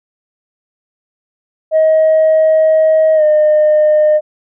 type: tone with pitch glide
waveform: sine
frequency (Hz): 632 to 609.1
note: D#5 to D#5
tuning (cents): +27 to -37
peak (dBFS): -5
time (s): 1.71-4.21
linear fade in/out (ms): 50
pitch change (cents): -64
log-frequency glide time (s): 3.15-3.23
effects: tanh soft clip ceiling -4 dBFS